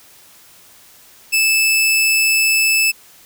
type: tone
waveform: sawtooth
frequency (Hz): 2625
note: E7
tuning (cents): -8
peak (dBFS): -9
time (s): 1.32-2.92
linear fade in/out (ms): 20
effects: white hiss -46 dBFS RMS until 3.25 s